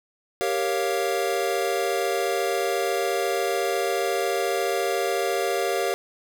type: chord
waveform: square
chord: G half-diminished seventh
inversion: none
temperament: equal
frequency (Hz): 392 / 466.2 / 554.4 / 698.5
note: G4 / Bb4 / Db5 / F5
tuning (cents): 0 / 0 / 0 / 0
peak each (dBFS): -28 / -29 / -30 / -29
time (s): 0.41-5.94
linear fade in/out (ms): 0
effects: none